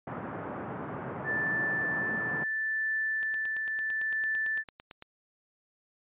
pink band-pass noise, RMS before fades -38 dBFS, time 0.07-2.44 s, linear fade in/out 5 ms, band 120 to 1500 Hz, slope 24 dB/octave
sine tone with tremolo, 1760 Hz, A6, in tune, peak -27 dBFS, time 1.24-4.64 s, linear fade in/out 50 ms, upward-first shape triangle, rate 0.73 Hz, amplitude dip 30%
click train, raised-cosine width 0.2 ms, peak -27 dBFS, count 17, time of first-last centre 3.23-5.024 s, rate 8.92 Hz
effects resampled to 8000 Hz

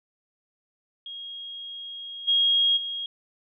sine tone with level steps, 3271 Hz, G#7, 27 cents flat, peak -35 / -18 / -29 dBFS, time 1.06-3.06 s, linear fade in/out 2 ms, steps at 2.27 / 2.76 s, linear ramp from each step 20 ms, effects none

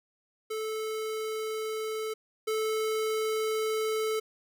square tone pair in turn, 436.6 / 436.6 Hz, A4 / A4, -13 / -13 cents, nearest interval unison, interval 0 cents, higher neither, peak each -32 / -28 dBFS, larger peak second, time 0.5-2.14 / 2.47-4.2 s, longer second, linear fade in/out 10 ms, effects none

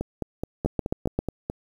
two click trains, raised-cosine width 2 ms, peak -10 / -14 dBFS, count 5 / 8, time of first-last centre 0.66-1.19 / 0.01-1.499 s, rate 7.55 / 4.7 Hz, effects 8-bit

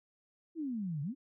sine exponential two-way sweep, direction down then up, 341.9 to 136.7 to 300.3 Hz, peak -34 dBFS, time 0.55-1.15 s, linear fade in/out 50 ms, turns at 1.02 s, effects none

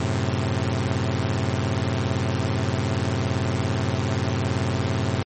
sawtooth chord, F# diminished, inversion none, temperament equal, 92.5 / 110 / 130.81 Hz, F#2 / A2 / C3, 0 / 0 / 0 cents, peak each -22 dBFS, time 0-5.23 s, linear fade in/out 5 ms, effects MP3 32 kbps

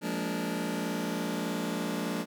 sawtooth chord, Bb dominant seventh, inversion second, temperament just, 174.81 / 209.8 / 233.1 / 291.4 Hz, F3 / Ab3 / Bb3 / D4, +2 / +18 / 0 / -13 cents, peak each -32 dBFS, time 0.01-2.26 s, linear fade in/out 50 ms, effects none

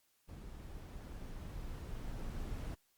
brown noise with level ramp, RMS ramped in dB -49 to -41 dBFS, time 0.28-2.75 s, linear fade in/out 10 ms, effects white hiss -75 dBFS RMS until 2.97 s + Opus 48 kbps

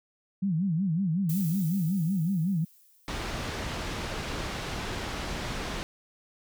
sine tone with vibrato, 176.9 Hz, F3, 23 cents sharp, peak -24 dBFS, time 0.42-2.65 s, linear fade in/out 10 ms, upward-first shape sine, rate 5.4 Hz, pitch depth 220 cents each way
violet noise with exponential decay, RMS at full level -37 dBFS, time 1.29-4.05 s, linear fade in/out 5 ms, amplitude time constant 600 ms
pink low-pass noise, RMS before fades -34 dBFS, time 3.08-5.83 s, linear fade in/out 0 ms, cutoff 5100 Hz, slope 12 dB/octave
effects none

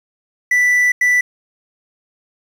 triangle tone bursts at uneven times, 1975.5 Hz, B6, in tune, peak -9 dBFS, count 2, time 0.51-0.92 / 1.01-1.21 s, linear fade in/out 5 ms, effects 7-bit

